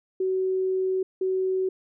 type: tone pair in turn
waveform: sine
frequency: 376 / 376 Hz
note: F#4 / F#4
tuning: +28 / +28 cents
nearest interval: unison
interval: 0 cents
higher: neither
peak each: -22 / -22 dBFS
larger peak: neither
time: 0.2-1.03 / 1.21-1.69 s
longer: first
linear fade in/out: 5 ms
effects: none